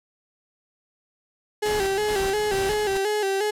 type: tone with vibrato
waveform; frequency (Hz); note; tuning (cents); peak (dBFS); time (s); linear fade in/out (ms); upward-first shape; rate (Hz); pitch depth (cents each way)
35% pulse; 405.2; G#4; -43; -20; 1.62-3.51; 10; square; 2.8; 71
type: noise with tremolo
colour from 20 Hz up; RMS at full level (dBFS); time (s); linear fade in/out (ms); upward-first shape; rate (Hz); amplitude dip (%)
pink; -32; 1.65-2.98; 10; square; 2.3; 60
effects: low-pass 12000 Hz 12 dB/octave